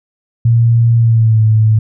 sine tone with pitch glide, 116.54 to 109.37 Hz, A#2 to A2, 0 to -10 cents, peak -6 dBFS, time 0.45-1.79 s, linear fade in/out 5 ms, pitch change -110 cents, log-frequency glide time 0.97-1.42 s, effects none

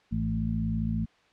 harmonic tone with a mistuned harmonic, 55 Hz, A1, in tune, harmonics 1 / 2 / 3 / 4, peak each -33 / -32 / -32 / -30 dBFS, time 0.11-1.06 s, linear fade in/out 20 ms, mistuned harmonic 2, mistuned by -42 cents, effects white hiss -62 dBFS RMS until 1.32 s + low-pass 3000 Hz 12 dB/octave

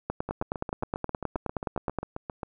two click trains, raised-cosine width 1 ms, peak -19 / -14 dBFS, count 17 / 19, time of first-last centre 0.29-2.432 / 0.1-1.987 s, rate 7.47 / 9.54 Hz, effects none

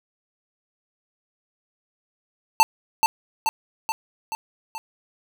square tone with echo, 890 Hz, A5, 20 cents sharp, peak -11 dBFS, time 2.6-2.63 s, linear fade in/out 0 ms, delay 430 ms, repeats 5, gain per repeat -4 dB, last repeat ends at 4.78 s, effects none

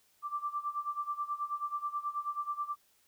sine tone with tremolo, 1174.7 Hz, D6, in tune, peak -30 dBFS, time 0.22-2.76 s, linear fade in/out 50 ms, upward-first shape sine, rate 9.3 Hz, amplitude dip 85%, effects white hiss -69 dBFS RMS until 3.07 s

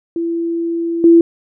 sine tone with level steps, 335.7 Hz, E4, 32 cents sharp, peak -16 / -4 dBFS, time 0.16-1.21 s, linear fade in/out 2 ms, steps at 1.04 s, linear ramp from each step 2 ms, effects none

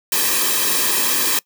white noise with comb filter, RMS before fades -18 dBFS, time 0.12-1.39 s, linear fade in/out 2 ms, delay 1.4 ms, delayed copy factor -0.75, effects noise-tail reverb RT60 0.1 s tail -23 dB re dry + high-pass 200 Hz 12 dB/octave

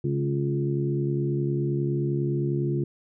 harmonic tone with a mistuned harmonic, 69.8 Hz, C#2, 13 cents sharp, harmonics 2 / 3 / 4 / 5 / 6, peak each -25 / -34 / -36 / -28 / -39 dBFS, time 0.04-2.84 s, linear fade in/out 5 ms, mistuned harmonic 3, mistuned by +23 cents, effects none

